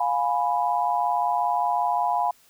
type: chord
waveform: sine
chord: F diminished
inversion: none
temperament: equal with one note detuned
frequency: 705.3 / 830.6 / 987.8 Hz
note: F5 / Ab5 / Cb6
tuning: +17 / 0 / 0 cents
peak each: -25 dBFS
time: 0-2.31 s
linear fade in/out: 5 ms
effects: white hiss -58 dBFS RMS until 2.49 s